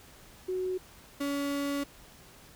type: tone pair in turn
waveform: sine / 35% pulse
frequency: 370 / 282.7 Hz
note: F#4 / C#4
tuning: 0 / +34 cents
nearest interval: perfect fourth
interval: 466 cents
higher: first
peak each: -29 / -28 dBFS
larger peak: second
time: 0.48-0.78 / 1.2-1.84 s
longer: second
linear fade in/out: 10 ms
effects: pink hiss -54 dBFS RMS until 2.55 s